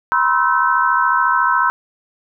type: tone cluster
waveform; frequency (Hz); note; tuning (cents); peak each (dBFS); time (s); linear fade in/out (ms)
sine; 972 / 1046 / 1308 / 1530; B5 / C6 / E6 / G6; -28 / -1 / -14 / -42; -18; 0.12-1.7; 0
effects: none